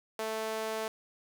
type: tone with high-pass filter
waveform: sawtooth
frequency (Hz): 220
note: A3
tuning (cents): 0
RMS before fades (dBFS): -35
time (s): 0.19-0.88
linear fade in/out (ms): 2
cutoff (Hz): 530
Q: 1.7
effects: 10-bit